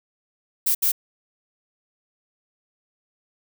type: noise bursts at uneven times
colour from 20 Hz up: violet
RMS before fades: -20 dBFS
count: 2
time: 0.66-0.75 / 0.82-0.92 s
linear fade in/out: 10 ms
effects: none